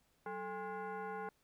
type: tone with frequency modulation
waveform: sine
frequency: 186.9 Hz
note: F#3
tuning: 18 cents sharp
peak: -40 dBFS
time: 0.26-1.29 s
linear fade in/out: 2 ms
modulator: 624 Hz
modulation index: 1.9
effects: pink hiss -75 dBFS RMS until 1.43 s